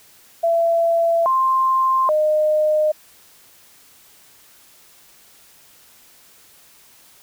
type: tone with pitch steps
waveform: sine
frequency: 671 / 1051 / 613 Hz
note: E5 / C6 / D#5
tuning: +31 / +7 / -26 cents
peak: -14 dBFS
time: 0.43-2.92 s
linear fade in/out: 10 ms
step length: 830 ms
effects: white hiss -50 dBFS RMS until 7.22 s